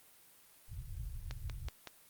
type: low-pass noise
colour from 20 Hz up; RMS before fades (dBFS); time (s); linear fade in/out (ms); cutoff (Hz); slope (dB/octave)
pink; -43; 0.68-1.69; 10; 130; 48
type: click train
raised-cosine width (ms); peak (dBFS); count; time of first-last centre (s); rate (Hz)
0.2; -26; 4; 1.31-1.873; 5.33
effects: white hiss -62 dBFS RMS until 2.09 s + Opus 32 kbps